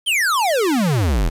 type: exponential sweep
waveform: square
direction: down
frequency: 3269 to 36.44 Hz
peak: -16 dBFS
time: 0.06-1.3 s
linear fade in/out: 20 ms
effects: resampled to 32000 Hz + 7-bit